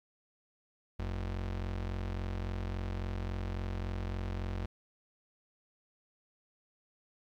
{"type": "ring-modulated tone", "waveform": "square", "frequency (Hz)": 69.3, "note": "C#2", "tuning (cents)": 0, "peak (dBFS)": -32, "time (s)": [0.99, 4.66], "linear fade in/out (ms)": 5, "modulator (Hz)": 21.8, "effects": ["low-pass 4000 Hz 12 dB/octave", "12-bit"]}